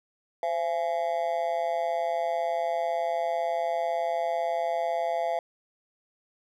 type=tone with amplitude modulation; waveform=triangle; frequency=677 Hz; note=E5; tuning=46 cents sharp; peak=-19 dBFS; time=0.43-5.39 s; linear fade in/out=2 ms; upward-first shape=sine; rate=158 Hz; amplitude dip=100%; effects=none